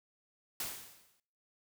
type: noise with exponential decay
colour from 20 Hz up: white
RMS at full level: -36 dBFS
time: 0.6-1.2 s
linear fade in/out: 2 ms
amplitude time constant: 130 ms
effects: noise-tail reverb RT60 0.6 s tail -22 dB re dry